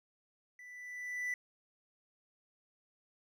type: tone with level ramp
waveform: triangle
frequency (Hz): 1981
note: B6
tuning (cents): +5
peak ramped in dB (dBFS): -49 to -31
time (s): 0.59-1.34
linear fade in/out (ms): 2
effects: none